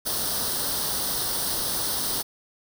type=noise with comb filter; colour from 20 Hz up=white; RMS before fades=-27 dBFS; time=0.05-2.23 s; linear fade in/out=20 ms; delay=0.21 ms; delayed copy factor=+0.75; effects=none